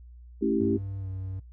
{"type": "chord", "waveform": "sine", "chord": "A dominant seventh", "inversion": "none", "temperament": "equal", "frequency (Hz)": [220, 277.2, 329.6, 392], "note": ["A3", "C#4", "E4", "G4"], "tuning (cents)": [0, 0, 0, 0], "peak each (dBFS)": -28, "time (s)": [0.41, 0.78], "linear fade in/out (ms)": 20}
{"type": "tone with pitch glide", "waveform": "triangle", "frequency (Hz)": [98, 94.77], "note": ["G2", "F#2"], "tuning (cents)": [0, 42], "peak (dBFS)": -30, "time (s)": [0.6, 1.4], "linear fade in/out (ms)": 10, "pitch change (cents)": -58, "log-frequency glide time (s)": [0.98, 1.08]}
{"effects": ["noise-tail reverb RT60 0.2 s tail -23 dB re dry", "added 60 Hz sine -45 dBFS peak until 1.52 s"]}